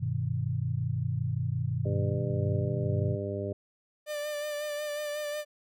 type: chord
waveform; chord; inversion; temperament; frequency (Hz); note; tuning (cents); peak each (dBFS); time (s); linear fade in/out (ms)
sine; G augmented; none; equal; 98 / 123.47 / 155.56; G2 / B2 / D#3; 0 / 0 / 0; -33 / -30 / -34; 0-3.16; 20
type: harmonic tone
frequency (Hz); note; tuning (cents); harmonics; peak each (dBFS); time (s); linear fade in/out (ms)
100; G2; +35; 1 / 2 / 3 / 4 / 5 / 6; -35 / -40 / -41 / -36 / -41 / -37; 1.85-3.53; 5
type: tone with vibrato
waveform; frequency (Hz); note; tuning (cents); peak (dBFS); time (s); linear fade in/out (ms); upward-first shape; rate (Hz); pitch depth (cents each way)
45% pulse; 594; D5; +20; -32; 4.06-5.45; 50; sine; 5.5; 26
effects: none